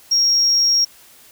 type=tone; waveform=triangle; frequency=5588 Hz; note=F8; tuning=in tune; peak=-10 dBFS; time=0.11-0.85 s; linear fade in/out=10 ms; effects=tanh soft clip ceiling -9 dBFS + white hiss -47 dBFS RMS until 1.31 s